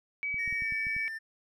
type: tone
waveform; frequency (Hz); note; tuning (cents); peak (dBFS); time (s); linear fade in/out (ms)
sine; 2280; C#7; +48; -30; 0.23-1.08; 0
type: clicks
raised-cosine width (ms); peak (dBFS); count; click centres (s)
5; -34; 7; 0.343 / 0.477 / 0.526 / 0.622 / 0.723 / 0.869 / 0.965
type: tone with pitch glide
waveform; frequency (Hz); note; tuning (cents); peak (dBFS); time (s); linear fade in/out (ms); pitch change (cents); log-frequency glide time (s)
triangle; 1864.7 to 1788.7; A#6 to A6; 0 to +28; -34; 0.38-1.19; 20; -72; 0.54-0.72
effects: none